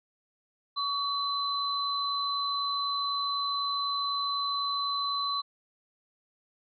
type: tone pair together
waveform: sine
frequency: 1132 / 4034 Hz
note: C#6 / B7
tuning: +36 / +36 cents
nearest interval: octave + minor seventh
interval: 2200 cents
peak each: -30 / -31 dBFS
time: 0.76-5.42 s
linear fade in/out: 20 ms
effects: none